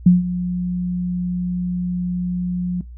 sine tone with ADSR envelope, 178.8 Hz, F3, 41 cents sharp, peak -5 dBFS, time 0.06-2.81 s, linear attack 6 ms, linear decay 160 ms, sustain -14 dB, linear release 3 ms, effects noise-tail reverb RT60 0.2 s tail -23 dB re dry + added 60 Hz sine -34 dBFS peak until 2.97 s

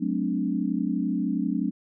sine chord, D dominant seventh, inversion first, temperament equal with one note detuned, 185 / 215.8 / 261.6 / 293.7 Hz, F#3 / A3 / C4 / D4, 0 / -33 / 0 / 0 cents, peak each -29 dBFS, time 0-1.71 s, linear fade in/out 20 ms, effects none

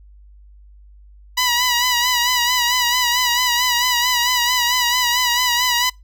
10% pulse tone with vibrato, 979 Hz, B5, 15 cents flat, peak -7 dBFS, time 1.37-5.9 s, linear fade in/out 10 ms, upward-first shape sine, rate 4.5 Hz, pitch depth 52 cents each way, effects noise-tail reverb RT60 0.2 s tail -24 dB re dry + added 50 Hz sine -42 dBFS peak until 6.03 s

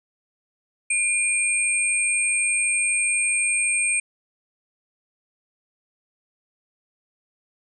sine tone pair together, 2401 / 8514 Hz, D7 / C9, +38 / +29 cents, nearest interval octave + minor seventh, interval 2191 cents, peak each -22 / -22 dBFS, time 0.9-4 s, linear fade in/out 5 ms, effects none

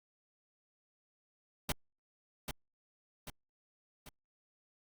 pink noise with echo, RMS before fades -33 dBFS, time 1.69-1.72 s, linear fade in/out 2 ms, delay 790 ms, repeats 3, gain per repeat -6 dB, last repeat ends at 4.09 s, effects Opus 48 kbps

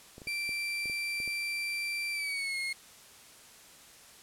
clicks, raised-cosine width 2 ms, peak -34 dBFS, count 8, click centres 0.181 / 0.218 / 0.271 / 0.492 / 0.857 / 0.898 / 1.202 / 1.277 s
35% pulse tone with pitch glide, 2349 to 2154 Hz, D7 to C7, 0 to +50 cents, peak -30 dBFS, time 0.27-2.73 s, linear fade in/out 5 ms, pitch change -150 cents, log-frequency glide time 2.12-2.57 s
effects white hiss -54 dBFS RMS until 4.22 s + low-pass 11000 Hz 12 dB/octave

